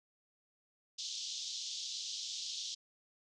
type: band-pass noise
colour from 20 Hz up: pink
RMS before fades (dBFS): -42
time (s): 0.98-2.75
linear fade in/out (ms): 10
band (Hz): 3300 to 6600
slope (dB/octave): 48
effects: none